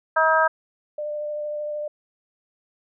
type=harmonic tone; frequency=318.8 Hz; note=D#4; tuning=42 cents sharp; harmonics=2 / 3 / 4 / 5; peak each=-21 / -21 / -21 / -21 dBFS; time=0.16-0.48 s; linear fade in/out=10 ms
type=tone with vibrato; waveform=sine; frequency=597 Hz; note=D5; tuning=28 cents sharp; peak=-26 dBFS; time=0.98-1.88 s; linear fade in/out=5 ms; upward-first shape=triangle; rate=13 Hz; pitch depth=14 cents each way
effects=none